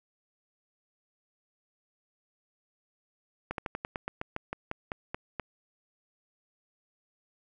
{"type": "slowing click train", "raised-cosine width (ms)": 0.5, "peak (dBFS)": -18, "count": 14, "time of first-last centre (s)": [3.51, 5.397], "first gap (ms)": 72, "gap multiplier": 1.11, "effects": []}